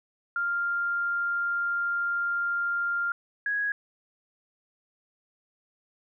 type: tone pair in turn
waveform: sine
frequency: 1396.9 / 1661.2 Hz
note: F6 / G#6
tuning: 0 / 0 cents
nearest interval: minor third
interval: 300 cents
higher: second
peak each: -25 dBFS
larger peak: neither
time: 0.36-3.12 / 3.46-3.72 s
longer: first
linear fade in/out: 2 ms
effects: none

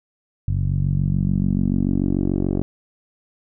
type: tone with low-pass filter sweep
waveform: 10% pulse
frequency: 46.85 Hz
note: F#1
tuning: 22 cents sharp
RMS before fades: -20 dBFS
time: 0.48-2.62 s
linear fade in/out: 0 ms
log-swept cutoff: 110 to 420 Hz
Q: 2.6
effects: none

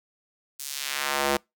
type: tone with high-pass filter sweep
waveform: square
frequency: 70.2 Hz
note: C#2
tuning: 22 cents sharp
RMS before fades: -28 dBFS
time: 0.59-1.37 s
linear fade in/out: 5 ms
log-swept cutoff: 7700 to 370 Hz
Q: 0.82
effects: noise-tail reverb RT60 0.2 s tail -26 dB re dry

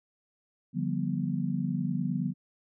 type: chord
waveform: sine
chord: G dominant seventh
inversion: second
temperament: just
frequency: 147 / 176.4 / 196 / 245 Hz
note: D3 / F3 / G3 / B3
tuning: +2 / +18 / 0 / -14 cents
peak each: -33 / -32 / -34 / -33 dBFS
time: 0.73-2.34 s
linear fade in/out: 50 ms
effects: none

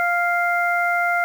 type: harmonic tone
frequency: 698.5 Hz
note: F5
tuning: in tune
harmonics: 1 / 2 / 3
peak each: -21 / -21 / -24 dBFS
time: 0-1.24 s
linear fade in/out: 0 ms
effects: 7-bit

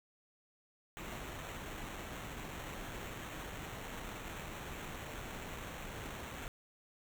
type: noise with sample-and-hold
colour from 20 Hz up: pink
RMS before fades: -45 dBFS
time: 0.97-6.48 s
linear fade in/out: 0 ms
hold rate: 4900 Hz
effects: none

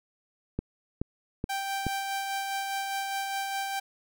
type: click train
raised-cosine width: 3 ms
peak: -16 dBFS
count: 4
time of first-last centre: 0.59-1.867 s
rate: 2.35 Hz
type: tone with tremolo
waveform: sawtooth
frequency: 784 Hz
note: G5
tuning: in tune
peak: -25 dBFS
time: 1.49-3.8 s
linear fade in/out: 10 ms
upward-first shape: sine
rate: 4.9 Hz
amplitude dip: 30%
effects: none

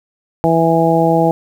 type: harmonic tone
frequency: 164.81 Hz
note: E3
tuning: in tune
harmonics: 1 / 2 / 3 / 4 / 5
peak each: -16 / -16 / -16 / -16 / -16 dBFS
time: 0.44-1.31 s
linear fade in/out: 0 ms
effects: 7-bit

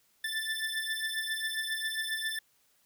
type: beating tone pair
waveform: 25% pulse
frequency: 1761 / 1768.4 Hz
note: A6 / A6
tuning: +1 / +8 cents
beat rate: 7.4 Hz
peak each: -31 dBFS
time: 0.24-2.39 s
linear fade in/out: 5 ms
effects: white hiss -69 dBFS RMS until 2.85 s

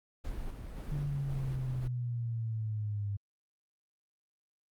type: noise with tremolo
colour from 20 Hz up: brown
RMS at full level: -39 dBFS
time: 0.24-1.88 s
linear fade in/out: 10 ms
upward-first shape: square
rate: 1.9 Hz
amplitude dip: 30%
type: exponential sweep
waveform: sine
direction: down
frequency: 146.8 to 100 Hz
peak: -32 dBFS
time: 0.91-3.17 s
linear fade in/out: 10 ms
effects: Opus 48 kbps

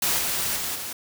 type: noise with level steps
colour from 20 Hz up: white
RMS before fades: -23 / -26 / -29 / -33 dBFS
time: 0.02-0.93 s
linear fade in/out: 5 ms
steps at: 0.18 / 0.56 / 0.75 s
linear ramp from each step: 10 ms
effects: none

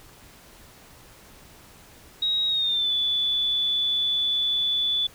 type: tone with pitch glide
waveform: sine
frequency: 3800 to 3465 Hz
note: A#7 to A7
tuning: +33 to -27 cents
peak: -21 dBFS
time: 2.22-5.07 s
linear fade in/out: 5 ms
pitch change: -160 cents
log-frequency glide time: 2.47-2.93 s
effects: pink hiss -50 dBFS RMS until 5.14 s

